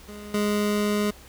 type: tone with level steps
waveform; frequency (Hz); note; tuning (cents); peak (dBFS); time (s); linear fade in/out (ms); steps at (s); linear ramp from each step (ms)
25% pulse; 207.7; G#3; 0; -34 / -18; 0.08-1.11; 10; 0.34; 2
effects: added 67 Hz sine -49 dBFS peak until 1.28 s + pink hiss -49 dBFS RMS until 1.28 s